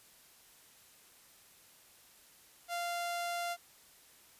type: tone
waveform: sawtooth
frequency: 694 Hz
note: F5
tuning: 11 cents flat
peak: -31 dBFS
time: 2.68-3.57 s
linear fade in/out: 50 ms
effects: white hiss -61 dBFS RMS until 4.39 s + resampled to 32000 Hz